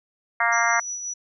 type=harmonic tone; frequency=233.1 Hz; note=A#3; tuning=in tune; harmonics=3 / 4 / 5 / 6 / 7 / 8 / 9; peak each=-26 / -26 / -26 / -26 / -26 / -26 / -26 dBFS; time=0.4-0.8 s; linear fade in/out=5 ms
type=tone with tremolo; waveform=sine; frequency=5890 Hz; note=F#8; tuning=9 cents flat; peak=-27 dBFS; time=0.52-1.14 s; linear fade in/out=10 ms; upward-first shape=sine; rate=5.7 Hz; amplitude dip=40%
effects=none

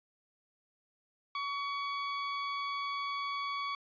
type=tone; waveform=sawtooth; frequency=1128 Hz; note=C#6; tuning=30 cents sharp; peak=-30 dBFS; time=1.35-3.75 s; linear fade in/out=2 ms; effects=resampled to 11025 Hz

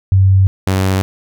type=tone pair in turn; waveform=sine / sawtooth; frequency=95.8 / 95.08 Hz; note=G2 / F#2; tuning=-39 / +48 cents; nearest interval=unison; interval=13 cents; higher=first; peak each=-6 / -8 dBFS; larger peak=first; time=0.12-0.47 / 0.67-1.02 s; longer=neither; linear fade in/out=0 ms; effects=none

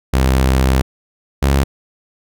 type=tone pair in turn; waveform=sawtooth; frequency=65.41 / 68.55 Hz; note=C2 / C#2; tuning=0 / -19 cents; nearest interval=minor second; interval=81 cents; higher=second; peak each=-7 dBFS; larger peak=neither; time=0.13-0.82 / 1.42-1.64 s; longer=first; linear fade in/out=10 ms; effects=none

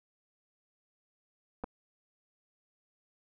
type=clicks; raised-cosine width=1 ms; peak=-24 dBFS; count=2; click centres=1.638 / 1.642 s; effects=none

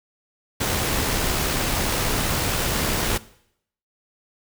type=noise with amplitude modulation; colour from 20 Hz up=pink; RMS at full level=-22 dBFS; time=0.6-3.18 s; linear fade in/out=10 ms; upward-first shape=sine; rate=70.4 Hz; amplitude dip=25%; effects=noise-tail reverb RT60 0.7 s tail -19 dB re dry

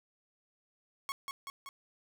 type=tone with echo; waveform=sawtooth; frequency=1100 Hz; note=C#6; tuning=14 cents flat; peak=-31 dBFS; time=1.09-1.12 s; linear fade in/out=0 ms; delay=190 ms; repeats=3; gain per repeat=-3 dB; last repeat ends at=1.69 s; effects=none

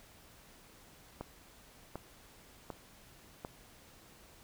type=click train; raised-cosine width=1 ms; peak=-26 dBFS; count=4; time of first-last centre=1.21-3.449 s; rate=1.34 Hz; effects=pink hiss -59 dBFS RMS until 4.43 s

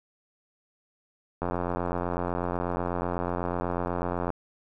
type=click train; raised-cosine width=1 ms; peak=-15 dBFS; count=255; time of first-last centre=1.42-4.303 s; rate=88.1 Hz; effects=none

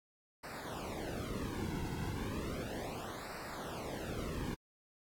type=noise with flanger; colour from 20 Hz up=brown; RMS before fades=-41 dBFS; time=0.43-4.55 s; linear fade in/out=10 ms; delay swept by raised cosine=0.3 to 1.7 ms; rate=0.34 Hz; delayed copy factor=-1; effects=AAC 64 kbps

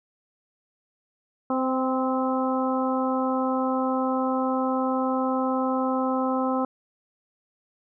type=harmonic tone with a mistuned harmonic; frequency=259.8 Hz; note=C4; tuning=12 cents flat; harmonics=1 / 2 / 3 / 4 / 5; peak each=-25 / -28 / -30 / -31 / -32 dBFS; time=1.5-6.65 s; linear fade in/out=2 ms; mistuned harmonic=3; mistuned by=+18 cents; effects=none

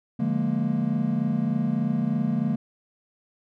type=chord; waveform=triangle; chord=Bb dominant seventh; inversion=first; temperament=just; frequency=145.68 / 174.81 / 209.8 / 233.1 Hz; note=D3 / F3 / Ab3 / Bb3; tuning=-14 / +2 / +18 / 0 cents; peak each=-27 / -28 / -25 / -24 dBFS; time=0.19-2.56 s; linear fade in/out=10 ms; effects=none

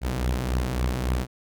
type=beating tone pair; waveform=sawtooth; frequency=61.74 / 65.34 Hz; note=B1 / C2; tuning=0 / -2 cents; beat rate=3.6 Hz; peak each=-21 / -25 dBFS; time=0.01-1.27 s; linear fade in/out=50 ms; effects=none

